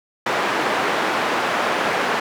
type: band-pass noise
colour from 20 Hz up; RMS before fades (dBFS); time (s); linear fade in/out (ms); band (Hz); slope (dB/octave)
white; -21; 0.26-2.2; 5; 260 to 1500; 12
effects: none